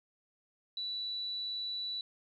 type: tone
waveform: sine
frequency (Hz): 3951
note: B7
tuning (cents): 0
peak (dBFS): -35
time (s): 0.77-2.01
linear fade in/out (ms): 2
effects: 12-bit